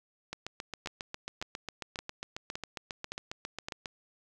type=two click trains; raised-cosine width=0.2 ms; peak=-20 / -19 dBFS; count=27 / 6; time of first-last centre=0.33-3.858 / 0.86-3.685 s; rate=7.37 / 1.77 Hz; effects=none